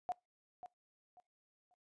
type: tone with echo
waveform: sine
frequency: 723 Hz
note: F#5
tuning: 40 cents flat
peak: -34 dBFS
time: 0.09-0.12 s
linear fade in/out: 0 ms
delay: 540 ms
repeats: 3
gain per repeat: -12 dB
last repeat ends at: 1.74 s
effects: noise-tail reverb RT60 0.2 s tail -23 dB re dry + resampled to 22050 Hz